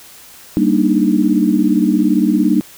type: chord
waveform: sine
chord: Eb major seventh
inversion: first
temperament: equal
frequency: 196 / 233.1 / 293.7 / 311.1 Hz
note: G3 / Bb3 / D4 / Eb4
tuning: 0 / 0 / 0 / 0 cents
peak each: -16 dBFS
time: 0.57-2.61 s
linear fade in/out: 0 ms
effects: white hiss -40 dBFS RMS until 2.77 s